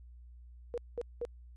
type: tone bursts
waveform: sine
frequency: 478.1 Hz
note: A#4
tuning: 44 cents sharp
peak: -33 dBFS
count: 3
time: 0.74-1.251 s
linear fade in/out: 0 ms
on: 37 ms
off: 200 ms
effects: added 60 Hz sine -50 dBFS peak until 1.56 s + resampled to 24000 Hz